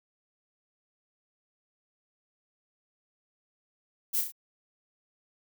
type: noise with echo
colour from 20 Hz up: violet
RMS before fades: -28 dBFS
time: 4.13-4.22 s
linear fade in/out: 20 ms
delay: 34 ms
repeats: 3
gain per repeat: -5 dB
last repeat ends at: 4.322 s
effects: none

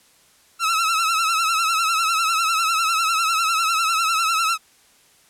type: tone with vibrato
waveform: sawtooth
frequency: 1321 Hz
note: E6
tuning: 3 cents sharp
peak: -14 dBFS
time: 0.59-4.58 s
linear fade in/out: 50 ms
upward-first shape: triangle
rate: 10 Hz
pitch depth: 87 cents each way
effects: white hiss -55 dBFS RMS until 5.29 s + low-pass 11000 Hz 12 dB/octave

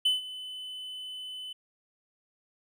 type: tone with ADSR envelope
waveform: triangle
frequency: 3018 Hz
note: F#7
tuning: 34 cents sharp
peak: -19 dBFS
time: 0.05-1.53 s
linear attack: 8 ms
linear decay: 150 ms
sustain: -17 dB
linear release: 7 ms
effects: none

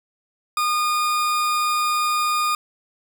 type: tone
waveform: 40% pulse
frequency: 1221 Hz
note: D#6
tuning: 33 cents flat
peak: -18 dBFS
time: 0.57-2.55 s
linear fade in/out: 2 ms
effects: none

